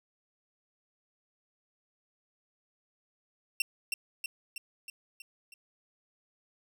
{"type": "tone with echo", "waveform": "sawtooth", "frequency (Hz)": 2721, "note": "F7", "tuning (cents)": -46, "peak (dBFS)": -22, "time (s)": [3.6, 3.62], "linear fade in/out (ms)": 2, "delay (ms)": 320, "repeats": 6, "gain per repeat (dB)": -4, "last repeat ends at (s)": 5.54, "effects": []}